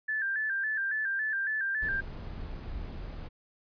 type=tone with vibrato; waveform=sine; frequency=1661.2 Hz; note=G#6; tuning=in tune; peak=-28 dBFS; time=0.08-2.01 s; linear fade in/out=10 ms; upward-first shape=square; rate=3.6 Hz; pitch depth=80 cents each way
type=noise; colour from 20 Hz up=brown; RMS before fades=-39 dBFS; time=1.81-3.29 s; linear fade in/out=20 ms
effects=resampled to 11025 Hz